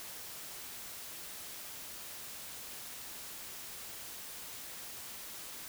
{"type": "silence", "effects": ["white hiss -46 dBFS RMS until 5.68 s"]}